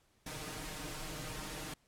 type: noise with comb filter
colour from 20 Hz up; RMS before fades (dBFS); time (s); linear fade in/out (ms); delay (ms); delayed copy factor
pink; -43; 0.26-1.74; 5; 6.5; +1
effects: pink hiss -72 dBFS RMS until 1.87 s + low-pass 12000 Hz 12 dB/octave